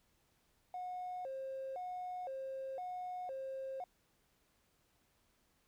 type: tone with vibrato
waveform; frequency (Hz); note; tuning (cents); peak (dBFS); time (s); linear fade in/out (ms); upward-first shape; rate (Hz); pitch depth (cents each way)
triangle; 622.3; D#5; 0; -37; 0.74-3.84; 2; square; 0.98; 270
effects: tanh soft clip ceiling -37 dBFS + pink hiss -75 dBFS RMS until 5.67 s